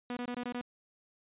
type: tone bursts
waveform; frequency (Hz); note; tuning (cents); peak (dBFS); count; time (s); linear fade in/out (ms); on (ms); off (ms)
sawtooth; 244.6; B3; -16; -31; 6; 0.1-0.613; 2; 68; 21
effects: resampled to 8000 Hz